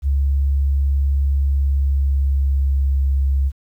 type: tone with pitch glide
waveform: sine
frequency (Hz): 69.3 to 68.15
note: C#2 to C#2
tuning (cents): 0 to -29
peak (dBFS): -14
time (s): 0.02-3.52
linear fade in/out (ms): 50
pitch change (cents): -29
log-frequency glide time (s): 1.45-3.03
effects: 9-bit